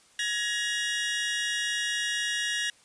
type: tone cluster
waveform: 30% pulse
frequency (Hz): 1680 / 1884 / 2858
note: G#6 / A#6 / F7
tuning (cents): +19 / +18 / +39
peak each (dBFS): -29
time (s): 0.19-2.7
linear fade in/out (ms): 2
effects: white hiss -59 dBFS RMS until 2.84 s + resampled to 22050 Hz